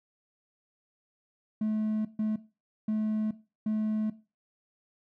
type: tone bursts at uneven times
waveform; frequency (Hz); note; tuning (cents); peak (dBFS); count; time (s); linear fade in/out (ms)
triangle; 215.7; A3; -34; -23; 4; 1.61-2.05 / 2.19-2.36 / 2.88-3.31 / 3.66-4.1; 5
effects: noise-tail reverb RT60 0.3 s tail -18 dB re dry + tanh soft clip ceiling -21 dBFS